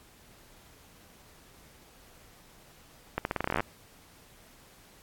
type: accelerating click train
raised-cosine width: 0.5 ms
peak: -13 dBFS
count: 15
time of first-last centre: 3.18-3.605 s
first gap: 71 ms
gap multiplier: 0.85
effects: pink hiss -57 dBFS RMS until 5.02 s + AAC 64 kbps